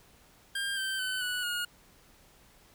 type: tone with pitch steps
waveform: 25% pulse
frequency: 1600 / 1557.1 / 1515.4 / 1474.9 / 1435.4 Hz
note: G6 / G6 / F#6 / F#6 / F6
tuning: +35 / -12 / +41 / -6 / +47 cents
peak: -27 dBFS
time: 0.55-1.65 s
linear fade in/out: 5 ms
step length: 220 ms
effects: pink hiss -60 dBFS RMS until 2.74 s